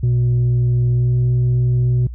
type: tone with pitch glide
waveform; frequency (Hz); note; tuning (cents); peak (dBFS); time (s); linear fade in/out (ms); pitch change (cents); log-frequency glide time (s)
sine; 121.9 to 123.53; B2 to B2; -22 to +1; -10; 0.03-2.07; 5; +23; 0.95-1.15
effects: tanh soft clip ceiling -12 dBFS + added 60 Hz sine -27 dBFS peak until 2.14 s